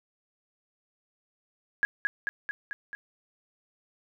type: tone with echo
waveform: sine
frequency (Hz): 1661.2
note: G#6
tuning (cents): 0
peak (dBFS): -20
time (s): 1.83-1.85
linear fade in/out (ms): 0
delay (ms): 220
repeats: 5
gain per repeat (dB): -3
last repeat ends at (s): 2.95
effects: none